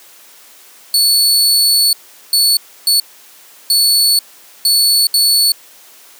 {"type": "tone bursts at uneven times", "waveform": "sawtooth", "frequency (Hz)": 4435, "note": "C#8", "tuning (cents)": 0, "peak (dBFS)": -6, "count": 6, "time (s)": [[0.94, 1.93], [2.33, 2.57], [2.87, 3], [3.7, 4.19], [4.65, 5.07], [5.14, 5.52]], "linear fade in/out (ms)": 2, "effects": ["white hiss -42 dBFS RMS until 6.19 s", "high-pass 300 Hz 12 dB/octave"]}